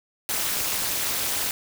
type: noise with amplitude modulation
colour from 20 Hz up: white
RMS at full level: -22 dBFS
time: 0.29-1.51 s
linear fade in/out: 2 ms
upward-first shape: sine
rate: 226 Hz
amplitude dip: 100%
effects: none